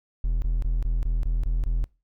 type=tone bursts; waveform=triangle; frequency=41.2 Hz; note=E1; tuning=in tune; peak=-19 dBFS; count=8; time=0.24-1.841 s; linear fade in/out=0 ms; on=180 ms; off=23 ms; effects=noise-tail reverb RT60 0.3 s tail -24 dB re dry

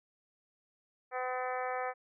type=harmonic tone; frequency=253.7 Hz; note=B3; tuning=47 cents sharp; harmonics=2 / 3 / 4 / 5 / 6 / 7 / 8 / 9; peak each=-38 / -37 / -44 / -41 / -48 / -44 / -48 / -49 dBFS; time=1.11-1.94 s; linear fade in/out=50 ms; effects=none

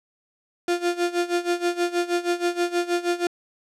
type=tone with tremolo; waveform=35% pulse; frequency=349.2 Hz; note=F4; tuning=in tune; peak=-17 dBFS; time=0.68-3.27 s; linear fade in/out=2 ms; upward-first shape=sine; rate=6.3 Hz; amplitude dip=85%; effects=low-pass 9000 Hz 12 dB/octave

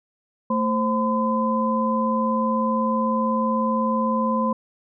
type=tone cluster; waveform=sine; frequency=223 / 526 / 1017 Hz; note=A3 / C5 / C6; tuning=+23 / +9 / -50 cents; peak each=-22 / -26 / -23 dBFS; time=0.5-4.53 s; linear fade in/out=5 ms; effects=none

